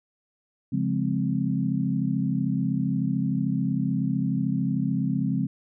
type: chord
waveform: sine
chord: Db major seventh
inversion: none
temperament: equal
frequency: 138.59 / 174.61 / 207.7 / 261.6 Hz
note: Db3 / F3 / Ab3 / C4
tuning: 0 / 0 / 0 / 0 cents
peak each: -28 dBFS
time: 0.72-5.47 s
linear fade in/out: 10 ms
effects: none